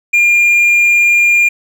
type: tone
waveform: triangle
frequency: 2406 Hz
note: D7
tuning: 41 cents sharp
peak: -5 dBFS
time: 0.13-1.49 s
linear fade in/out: 10 ms
effects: none